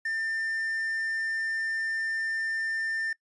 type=tone with quantisation; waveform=triangle; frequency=1795 Hz; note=A6; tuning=34 cents sharp; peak=-26 dBFS; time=0.05-3.13 s; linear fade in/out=5 ms; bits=9; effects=noise-tail reverb RT60 0.1 s tail -23 dB re dry + resampled to 24000 Hz